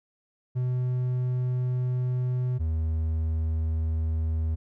triangle tone pair in turn, 125.7 / 79.83 Hz, B2 / D#2, +31 / +45 cents, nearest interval minor sixth, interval 786 cents, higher first, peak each -22 dBFS, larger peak neither, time 0.55-2.59 / 2.59-4.56 s, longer first, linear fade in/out 20 ms, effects none

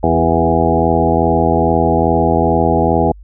harmonic tone with a mistuned harmonic, 82.41 Hz, E2, in tune, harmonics 1 / 2 / 3 / 4 / 5 / 6 / 8 / 9 / 10, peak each -19 / -19 / -19 / -19 / -19 / -19 / -19 / -19 / -19 dBFS, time 0.03-3.12 s, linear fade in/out 5 ms, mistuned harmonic 4, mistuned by +18 cents, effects added 50 Hz sine -34 dBFS peak until 3.23 s

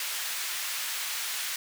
pink high-pass noise, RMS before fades -33 dBFS, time 0-1.56 s, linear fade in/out 2 ms, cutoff 1800 Hz, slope 12 dB/octave, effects none

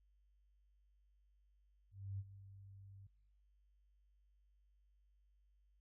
sine tone with ADSR envelope, 98 Hz, G2, in tune, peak -40 dBFS, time 1.91-3.07 s, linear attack 280 ms, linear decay 43 ms, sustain -15 dB, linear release 6 ms, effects noise-tail reverb RT60 0.6 s tail -22 dB re dry + added 50 Hz sine -70 dBFS peak until 5.8 s

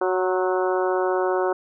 harmonic tone with a mistuned harmonic, 185 Hz, F#3, in tune, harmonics 2 / 3 / 4 / 5 / 6 / 7 / 8, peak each -22 / -26 / -28 / -30 / -32 / -33 / -34 dBFS, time 0.01-1.53 s, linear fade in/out 5 ms, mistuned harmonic 6, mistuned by -32 cents, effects none

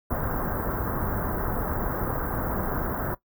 pink band-stop noise, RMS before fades -28 dBFS, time 0.1-3.15 s, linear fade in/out 10 ms, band 1600 to 14000 Hz, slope 48 dB/octave, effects noise-tail reverb RT60 0.1 s tail -17 dB re dry

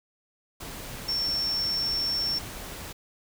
sine tone in noise, 5440 Hz, F8, 46 cents flat, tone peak -25 dBFS, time 1.08-2.39 s, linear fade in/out 10 ms, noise pink, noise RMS -39 dBFS, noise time 0.6-2.93 s, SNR +11 dB, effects none

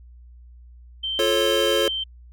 sine tone, 3120 Hz, G7, 9 cents flat, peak -24 dBFS, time 1.03-2.04 s, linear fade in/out 10 ms
square chord, F augmented, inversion none, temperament just, 349.2 / 436.5 / 545.7 Hz, F4 / A4 / C#5, 0 / -14 / -27 cents, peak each -26 / -24 / -23 dBFS, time 1.19-1.88 s, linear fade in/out 2 ms
effects added 60 Hz sine -43 dBFS peak until 2.32 s

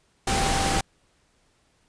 sine tone in noise, 784 Hz, G5, in tune, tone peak -27 dBFS, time 0.27-0.81 s, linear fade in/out 5 ms, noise pink, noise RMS -24 dBFS, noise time 0.27-0.81 s, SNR -6 dB, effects pink hiss -65 dBFS RMS until 1.88 s + resampled to 22050 Hz

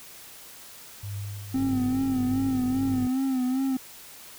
sine tone with tremolo, 101.3 Hz, G#2, 43 cents flat, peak -30 dBFS, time 1.03-3.06 s, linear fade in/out 5 ms, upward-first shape triangle, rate 1.7 Hz, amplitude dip 60%
triangle tone with vibrato, 260 Hz, C4, 11 cents flat, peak -21 dBFS, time 1.54-3.77 s, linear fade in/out 5 ms, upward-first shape sine, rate 2.5 Hz, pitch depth 62 cents each way
click train, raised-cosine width 3 ms, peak -26 dBFS, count 71, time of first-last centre 1.56-3.069 s, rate 46.4 Hz
effects white hiss -46 dBFS RMS until 4.38 s

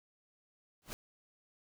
pink noise with exponential growth, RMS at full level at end -38 dBFS, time 0.82-0.93 s, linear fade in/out 0 ms, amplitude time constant 23 ms, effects none

